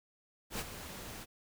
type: noise with ADSR envelope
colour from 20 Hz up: pink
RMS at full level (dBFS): -36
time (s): 0.5-1.26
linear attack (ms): 92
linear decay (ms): 40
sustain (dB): -10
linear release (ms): 38
effects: none